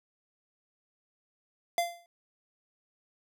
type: tone with exponential decay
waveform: square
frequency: 690 Hz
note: F5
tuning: 21 cents flat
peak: -23 dBFS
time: 1.78-2.06 s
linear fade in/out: 1 ms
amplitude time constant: 59 ms
effects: none